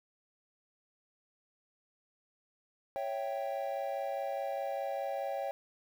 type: chord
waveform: triangle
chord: C# diminished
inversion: none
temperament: equal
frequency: 554.4 / 659.3 / 784 Hz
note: C#5 / E5 / G5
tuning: 0 / 0 / 0 cents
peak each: -35 / -38 / -36 dBFS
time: 2.96-5.51 s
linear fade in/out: 0 ms
effects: 10-bit